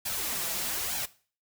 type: noise with flanger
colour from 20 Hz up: white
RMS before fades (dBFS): -32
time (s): 0.05-1.06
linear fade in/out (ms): 10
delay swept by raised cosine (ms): 1.2 to 6.1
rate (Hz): 1.1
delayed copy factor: +0.65
effects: noise-tail reverb RT60 0.4 s tail -18 dB re dry